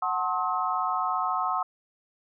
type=chord; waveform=sine; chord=F# diminished seventh; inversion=none; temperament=just; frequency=740 / 888 / 1065.6 / 1278.7 Hz; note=F#5 / A5 / C6 / Eb6; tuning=0 / +16 / +31 / +47 cents; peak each=-30 / -34 / -29 / -29 dBFS; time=0.02-1.63 s; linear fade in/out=5 ms; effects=none